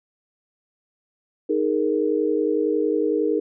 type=chord; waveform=sine; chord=D# suspended fourth; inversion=none; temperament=equal; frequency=311.1 / 415.3 / 466.2 Hz; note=D#4 / G#4 / A#4; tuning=0 / 0 / 0 cents; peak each=-23 dBFS; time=1.49-3.4 s; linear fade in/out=10 ms; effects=none